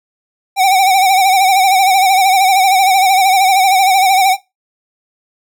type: tone with vibrato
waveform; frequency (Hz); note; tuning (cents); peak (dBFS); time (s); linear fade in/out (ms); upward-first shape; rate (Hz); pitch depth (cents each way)
square; 764; G5; -45; -8; 0.56-4.37; 50; sine; 13; 71
effects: noise-tail reverb RT60 0.2 s tail -18 dB re dry